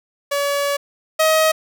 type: tone pair in turn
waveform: sawtooth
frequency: 568 / 632.4 Hz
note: C#5 / D#5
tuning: +42 / +28 cents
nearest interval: major second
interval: 186 cents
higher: second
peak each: -14 / -9 dBFS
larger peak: second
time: 0.31-0.77 / 1.19-1.52 s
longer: first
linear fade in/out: 10 ms
effects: none